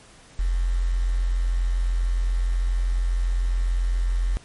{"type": "tone with quantisation", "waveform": "sine", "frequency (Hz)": 43.65, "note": "F1", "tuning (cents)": 0, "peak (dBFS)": -19, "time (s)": [0.39, 4.37], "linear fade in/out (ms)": 0, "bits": 7, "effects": ["pink hiss -50 dBFS RMS until 4.44 s", "MP3 48 kbps"]}